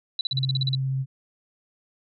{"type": "tone bursts", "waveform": "sine", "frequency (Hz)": 3961, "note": "B7", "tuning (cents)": 4, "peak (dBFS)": -23, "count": 10, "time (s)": [0.19, 0.75], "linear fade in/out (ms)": 2, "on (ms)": 20, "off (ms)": 40}
{"type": "tone with vibrato", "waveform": "sine", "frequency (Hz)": 133.3, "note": "C3", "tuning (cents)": 33, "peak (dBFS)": -23, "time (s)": [0.31, 1.06], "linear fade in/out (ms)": 50, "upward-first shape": "triangle", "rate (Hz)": 15, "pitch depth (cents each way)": 12}
{"effects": []}